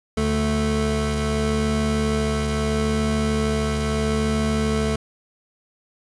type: tone pair together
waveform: 25% pulse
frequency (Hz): 73.42 / 219.5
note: D2 / A3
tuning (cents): 0 / -4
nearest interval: octave + perfect fifth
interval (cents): 1896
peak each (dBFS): -20 / -18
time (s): 0.17-4.96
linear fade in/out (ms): 5
effects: resampled to 24000 Hz